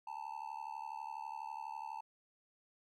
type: tone with amplitude modulation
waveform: triangle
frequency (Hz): 886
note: A5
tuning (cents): +12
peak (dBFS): -36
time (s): 0.07-2.01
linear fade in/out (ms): 5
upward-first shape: sine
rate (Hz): 72.1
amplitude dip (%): 100
effects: none